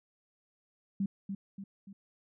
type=tone with echo; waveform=sine; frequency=196.6 Hz; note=G3; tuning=5 cents sharp; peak=-28 dBFS; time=1-1.06 s; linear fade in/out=5 ms; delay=290 ms; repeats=3; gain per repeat=-6 dB; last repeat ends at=1.93 s; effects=none